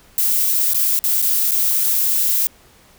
violet noise with dropouts, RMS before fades -17 dBFS, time 0.18-2.47 s, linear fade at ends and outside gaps 1 ms, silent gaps 0.735-0.745 / 0.991-1.04 / 1.218-1.224 / 1.511-1.517 s, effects pink hiss -50 dBFS RMS until 2.98 s

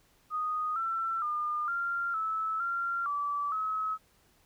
sine tone with pitch steps, 1242 / 1342 / 1209 / 1387 / 1306 / 1380 / 1156 / 1284 Hz, D#6 / E6 / D6 / F6 / E6 / F6 / D6 / E6, -3 / +31 / +50 / -12 / -17 / -21 / -28 / -46 cents, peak -29 dBFS, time 0.3-3.98 s, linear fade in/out 50 ms, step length 460 ms, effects pink hiss -66 dBFS RMS until 4.45 s

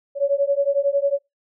sine beating tone pair, 556 / 567 Hz, C#5 / C#5, +5 / +39 cents, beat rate 11 Hz, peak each -20 dBFS, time 0.15-1.19 s, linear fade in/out 50 ms, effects noise-tail reverb RT60 0.2 s tail -25 dB re dry

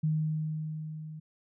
sine tone with level ramp, 155.56 Hz, D#3, in tune, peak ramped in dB -24 to -40 dBFS, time 0.03-1.2 s, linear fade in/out 10 ms, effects none

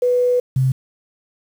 sine tone pair in turn, 493.9 / 131.17 Hz, B4 / C3, 0 / +5 cents, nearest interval octave + major seventh, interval 2295 cents, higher first, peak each -13 dBFS, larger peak neither, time 0.02-0.4 / 0.56-0.72 s, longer first, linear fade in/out 5 ms, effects 7-bit

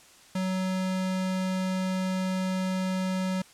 square tone, 186.9 Hz, F#3, 18 cents sharp, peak -27 dBFS, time 0.35-3.42 s, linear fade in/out 5 ms, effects white hiss -54 dBFS RMS until 3.53 s + low-pass 9000 Hz 12 dB/octave

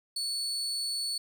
35% pulse tone, 4435 Hz, C#8, in tune, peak -29 dBFS, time 0.16-1.18 s, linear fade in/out 5 ms, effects none

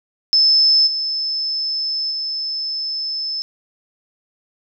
sine tone with level steps, 5250 Hz, E8, 8 cents flat, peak -10 / -19 / -21 dBFS, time 0.33-3.42 s, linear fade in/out 0 ms, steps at 0.86 / 2.1 s, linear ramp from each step 20 ms, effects none

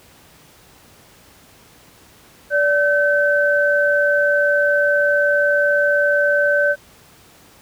sine tone pair together, 580.3 / 1535 Hz, D5 / G6, -21 / -37 cents, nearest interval octave + perfect fourth, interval 1684 cents, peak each -16 dBFS, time 2.5-6.76 s, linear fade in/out 50 ms, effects pink hiss -48 dBFS RMS until 7.61 s + high-pass 60 Hz 12 dB/octave

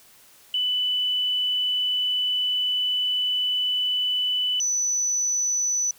sine tone pair in turn, 2988 / 5976 Hz, F#7 / F#8, +16 / +16 cents, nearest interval octave, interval 1200 cents, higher second, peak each -21 dBFS, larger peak neither, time 0.54-4.6 / 4.6-5.91 s, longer first, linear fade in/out 2 ms, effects white hiss -53 dBFS RMS until 5.98 s

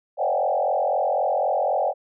sine tone with frequency modulation, 670 Hz, E5, 28 cents sharp, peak -19 dBFS, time 0.17-1.94 s, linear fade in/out 50 ms, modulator 43.9 Hz, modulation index 3.2, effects none

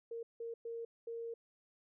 sine tone bursts at uneven times, 462.5 Hz, A#4, 14 cents flat, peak -40 dBFS, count 4, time 0.11-0.23 / 0.4-0.54 / 0.65-0.85 / 1.07-1.34 s, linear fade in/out 5 ms, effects none

